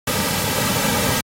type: noise with comb filter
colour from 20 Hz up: pink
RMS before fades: -20 dBFS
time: 0.07-1.21 s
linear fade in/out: 5 ms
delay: 2.8 ms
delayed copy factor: -0.65
effects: high-pass 100 Hz 12 dB/octave + AAC 48 kbps